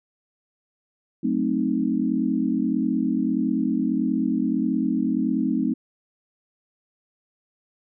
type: chord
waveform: sine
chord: F# diminished seventh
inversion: none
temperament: equal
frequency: 185 / 220 / 261.6 / 311.1 Hz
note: F#3 / A3 / C4 / Eb4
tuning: 0 / 0 / 0 / 0 cents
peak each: -29 / -25 / -24 / -26 dBFS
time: 1.23-5.74 s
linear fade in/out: 10 ms
effects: none